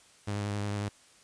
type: tone with vibrato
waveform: sawtooth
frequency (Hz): 102.6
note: G#2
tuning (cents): -21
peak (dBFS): -27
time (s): 0.27-0.89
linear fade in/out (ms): 10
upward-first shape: sine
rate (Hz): 11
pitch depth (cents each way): 23
effects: white hiss -59 dBFS RMS until 1.23 s + resampled to 22050 Hz